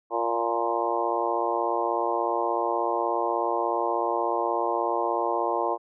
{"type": "harmonic tone with a mistuned harmonic", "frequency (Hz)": 116.54, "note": "A#2", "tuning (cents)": 0, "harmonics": [3, 4, 5, 6, 7, 8, 9], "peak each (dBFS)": [-31, -31, -31, -31, -31, -31, -31], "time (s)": [0.1, 5.78], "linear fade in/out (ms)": 50, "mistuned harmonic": 7, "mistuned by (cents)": 29, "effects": []}